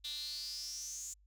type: tone with high-pass filter sweep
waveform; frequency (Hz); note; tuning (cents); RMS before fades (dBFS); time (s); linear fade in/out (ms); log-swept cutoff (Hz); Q
sawtooth; 296.4; D4; +16; -43; 0.04-1.14; 10; 3700 to 7100; 9.9
effects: added 50 Hz sine -63 dBFS peak until 1.26 s